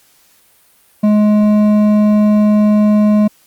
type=tone with hard clipping; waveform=sine; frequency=210.4 Hz; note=G#3; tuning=23 cents sharp; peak=-9 dBFS; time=1.03-3.28 s; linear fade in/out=10 ms; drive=8 dB; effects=white hiss -51 dBFS RMS until 3.46 s + Opus 48 kbps